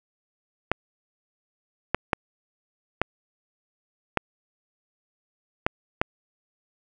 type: clicks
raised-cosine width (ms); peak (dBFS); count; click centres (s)
0.5; -5; 7; 0.716 / 1.946 / 2.132 / 3.016 / 4.173 / 5.665 / 6.015
effects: none